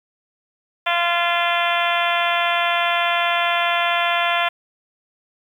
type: harmonic tone with a mistuned harmonic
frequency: 344.9 Hz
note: F4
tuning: 22 cents flat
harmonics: 2 / 3 / 4 / 5 / 6 / 7 / 8 / 9 / 10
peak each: -22 / -24 / -25 / -26 / -27 / -27 / -28 / -29 / -29 dBFS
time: 0.86-4.49 s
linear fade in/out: 10 ms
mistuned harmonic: 8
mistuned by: -28 cents
effects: 8-bit